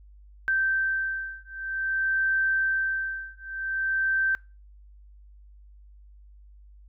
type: beating tone pair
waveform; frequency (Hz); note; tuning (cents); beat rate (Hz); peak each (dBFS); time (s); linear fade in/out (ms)
sine; 1558 / 1558.52; G6 / G6; -11 / -10; 0.52; -27; 0.48-4.35; 0
effects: noise-tail reverb RT60 0.3 s tail -25 dB re dry + added 50 Hz sine -48 dBFS peak until 6.88 s